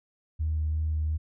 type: tone with vibrato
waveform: sine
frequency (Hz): 77.78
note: D#2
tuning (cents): 0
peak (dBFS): -24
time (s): 0.39-1.18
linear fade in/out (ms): 20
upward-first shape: sine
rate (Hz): 2.8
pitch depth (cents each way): 13
effects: tanh soft clip ceiling -20 dBFS